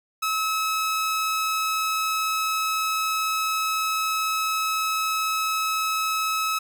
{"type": "tone", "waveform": "sawtooth", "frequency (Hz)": 1291, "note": "E6", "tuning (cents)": -37, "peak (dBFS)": -19, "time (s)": [0.22, 6.59], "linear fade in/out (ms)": 10, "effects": []}